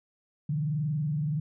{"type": "tone with frequency modulation", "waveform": "sine", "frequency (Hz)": 150.5, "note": "D3", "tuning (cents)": 43, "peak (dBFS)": -26, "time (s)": [0.49, 1.4], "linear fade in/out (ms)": 5, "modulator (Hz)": 21.4, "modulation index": 0.61, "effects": []}